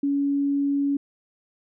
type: tone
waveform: sine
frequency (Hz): 281.6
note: C#4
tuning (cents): +27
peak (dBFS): -20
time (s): 0.03-0.97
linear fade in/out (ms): 5
effects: none